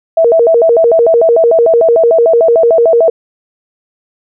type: tone with vibrato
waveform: sine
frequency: 554.4 Hz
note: C#5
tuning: in tune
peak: -4 dBFS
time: 0.17-3.1 s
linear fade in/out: 5 ms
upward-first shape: square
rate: 6.7 Hz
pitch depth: 290 cents each way
effects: none

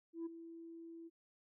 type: tone with ADSR envelope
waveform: sine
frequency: 332 Hz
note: E4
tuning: 12 cents sharp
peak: -36 dBFS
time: 0.13-1.1 s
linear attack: 130 ms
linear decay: 15 ms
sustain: -13 dB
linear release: 33 ms
effects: tanh soft clip ceiling -38 dBFS

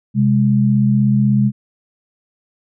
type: tone pair together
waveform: sine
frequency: 129.9 / 206.2 Hz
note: C3 / G#3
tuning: -12 / -12 cents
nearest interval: minor sixth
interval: 800 cents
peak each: -14 / -13 dBFS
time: 0.14-1.52 s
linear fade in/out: 50 ms
effects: none

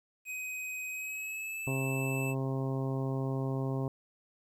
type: tone with pitch glide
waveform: square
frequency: 2516 to 2640 Hz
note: D#7 to E7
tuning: +19 to +2 cents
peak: -37 dBFS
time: 0.25-2.35 s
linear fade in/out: 50 ms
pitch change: +83 cents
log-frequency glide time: 0.89-1.71 s
type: harmonic tone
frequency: 133.6 Hz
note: C3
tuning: 36 cents sharp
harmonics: 1 / 2 / 3 / 4 / 5 / 6 / 7 / 8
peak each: -32 / -37 / -39 / -43 / -45 / -50 / -48 / -49 dBFS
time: 1.67-3.88 s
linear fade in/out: 2 ms
effects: 11-bit

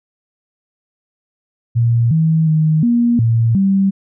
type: tone with pitch steps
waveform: sine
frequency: 117.3 / 160.3 / 156.4 / 237.5 / 114.8 / 194.6 Hz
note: A#2 / E3 / D#3 / A#3 / A#2 / G3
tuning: +11 / -48 / +9 / +33 / -26 / -12 cents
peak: -10 dBFS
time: 1.75-3.91 s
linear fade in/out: 20 ms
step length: 360 ms
effects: none

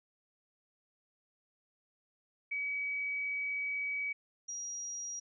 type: tone pair in turn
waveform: sine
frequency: 2274 / 5730 Hz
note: C#7 / F8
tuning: +44 / +44 cents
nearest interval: octave + major third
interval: 1600 cents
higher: second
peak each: -33 / -38 dBFS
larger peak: first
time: 2.51-4.13 / 4.48-5.2 s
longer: first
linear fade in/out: 10 ms
effects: none

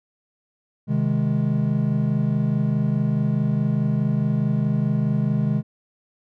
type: chord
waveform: triangle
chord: Ab major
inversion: first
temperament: equal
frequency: 130.81 / 155.56 / 207.7 Hz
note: C3 / Eb3 / Ab3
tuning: 0 / 0 / 0 cents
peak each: -21 dBFS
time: 0.87-5.63 s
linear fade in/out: 50 ms
effects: none

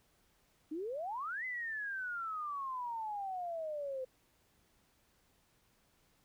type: exponential two-way sweep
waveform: sine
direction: up then down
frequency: 293.7 to 2053 to 509 Hz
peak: -37 dBFS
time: 0.71-4.05 s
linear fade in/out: 10 ms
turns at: 1.45 s
effects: pink hiss -72 dBFS RMS until 6.24 s

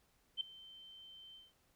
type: tone with ADSR envelope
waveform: sine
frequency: 3102 Hz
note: G7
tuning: 19 cents flat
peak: -32 dBFS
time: 0.37-1.53 s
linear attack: 38 ms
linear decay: 4 ms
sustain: -21 dB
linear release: 180 ms
effects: pink hiss -74 dBFS RMS until 1.75 s

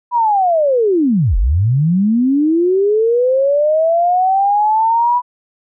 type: linear two-way sweep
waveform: sine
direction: down then up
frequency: 987.8 to 38.89 to 987.8 Hz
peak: -10 dBFS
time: 0.11-5.22 s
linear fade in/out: 50 ms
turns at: 1.37 s
effects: none

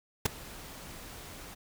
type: noise with ADSR envelope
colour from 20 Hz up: pink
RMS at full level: -23 dBFS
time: 0.25-1.55 s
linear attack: 10 ms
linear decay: 8 ms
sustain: -23 dB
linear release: 18 ms
effects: none

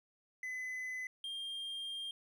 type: tone pair in turn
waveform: triangle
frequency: 2018 / 3203 Hz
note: B6 / G7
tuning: +37 / +37 cents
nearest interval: minor sixth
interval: 800 cents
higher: second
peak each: -37 / -38 dBFS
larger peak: first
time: 0.43-1.07 / 1.24-2.11 s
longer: second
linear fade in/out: 2 ms
effects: none

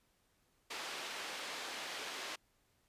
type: band-pass noise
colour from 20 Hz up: white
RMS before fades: -44 dBFS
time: 0.7-2.36 s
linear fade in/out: 10 ms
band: 340 to 3800 Hz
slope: 12 dB/octave
effects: pink hiss -75 dBFS RMS until 2.88 s + resampled to 32000 Hz

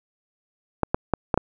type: clicks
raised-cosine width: 1 ms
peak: -5 dBFS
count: 5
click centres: 0.833 / 0.945 / 1.137 / 1.342 / 1.376 s
effects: none

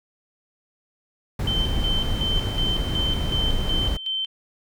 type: noise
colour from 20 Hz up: brown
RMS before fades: -24 dBFS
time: 1.39-3.97 s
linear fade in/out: 5 ms
type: tone with tremolo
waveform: sine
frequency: 3098 Hz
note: G7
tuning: 21 cents flat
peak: -23 dBFS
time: 1.47-4.26 s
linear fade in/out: 5 ms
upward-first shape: square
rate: 2.7 Hz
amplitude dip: 65%
effects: none

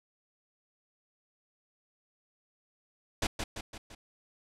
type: noise with echo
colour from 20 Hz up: pink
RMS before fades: -29 dBFS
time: 3.22-3.27 s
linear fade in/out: 5 ms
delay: 170 ms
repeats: 4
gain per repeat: -5 dB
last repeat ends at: 3.95 s
effects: low-pass 8000 Hz 12 dB/octave

